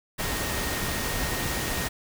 sine tone in noise, 1859 Hz, A#6, 5 cents flat, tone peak -37 dBFS, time 0.18-1.89 s, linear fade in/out 20 ms, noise pink, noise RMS -29 dBFS, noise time 0.18-1.89 s, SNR -11 dB, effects none

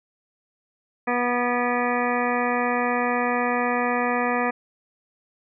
harmonic tone with a mistuned harmonic, 244 Hz, B3, 21 cents flat, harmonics 1 / 2 / 3 / 4 / 5 / 7 / 8 / 9 / 10, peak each -27 / -27 / -27 / -30 / -29 / -31 / -31 / -36 / -36 dBFS, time 1.07-4.51 s, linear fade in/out 10 ms, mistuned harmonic 9, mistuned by +65 cents, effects none

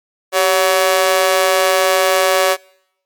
sawtooth tone with amplitude modulation, 564 Hz, C#5, 30 cents sharp, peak -3 dBFS, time 0.32-2.57 s, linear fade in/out 50 ms, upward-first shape sine, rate 176 Hz, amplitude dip 100%, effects noise-tail reverb RT60 0.8 s tail -25 dB re dry + MP3 96 kbps

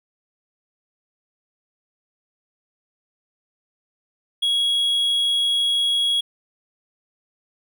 triangle tone, 3322 Hz, G#7, in tune, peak -16 dBFS, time 4.42-6.21 s, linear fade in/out 10 ms, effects none

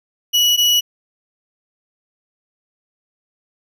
35% pulse tone pair in turn, 2932 / 2932 Hz, F#7 / F#7, -16 / -16 cents, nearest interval unison, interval 0 cents, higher neither, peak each -10 dBFS, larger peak neither, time 0.33-0.57 / 0.57-0.81 s, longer neither, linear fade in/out 20 ms, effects none

